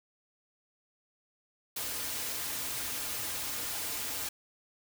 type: noise with comb filter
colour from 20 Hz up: white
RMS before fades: -36 dBFS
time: 1.76-4.29 s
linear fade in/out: 5 ms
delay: 5.3 ms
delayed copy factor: -0.55
effects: none